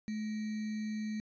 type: tone with sample-and-hold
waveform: sine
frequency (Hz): 214.8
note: A3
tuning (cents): -41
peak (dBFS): -34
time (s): 0.08-1.2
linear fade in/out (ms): 0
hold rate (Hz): 2100
effects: resampled to 16000 Hz